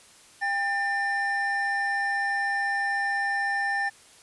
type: tone pair together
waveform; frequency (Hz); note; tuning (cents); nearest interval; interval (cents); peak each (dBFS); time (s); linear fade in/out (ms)
triangle; 798.2 / 1792; G5 / A6; +31 / +31; octave + major second; 1400; -27 / -24; 0.41-3.9; 20
effects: white hiss -53 dBFS RMS until 4.22 s + resampled to 24000 Hz